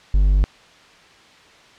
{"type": "tone", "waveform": "triangle", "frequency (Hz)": 49, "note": "G1", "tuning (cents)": 0, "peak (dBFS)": -10, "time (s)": [0.14, 0.44], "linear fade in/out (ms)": 0, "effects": ["white hiss -48 dBFS RMS until 1.78 s", "low-pass 4000 Hz 12 dB/octave"]}